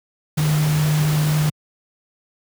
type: tone in noise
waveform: sine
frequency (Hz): 151.8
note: D#3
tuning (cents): -42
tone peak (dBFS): -15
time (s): 0.37-1.5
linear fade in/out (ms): 10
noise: pink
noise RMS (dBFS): -27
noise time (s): 0.37-1.5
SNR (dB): +9
effects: high-pass 80 Hz 12 dB/octave